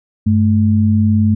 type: tone pair together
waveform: sine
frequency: 97.67 / 216.5 Hz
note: G2 / A3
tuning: -6 / -28 cents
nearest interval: octave + major second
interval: 1378 cents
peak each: -12 dBFS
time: 0.26-1.35 s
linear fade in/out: 10 ms
effects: none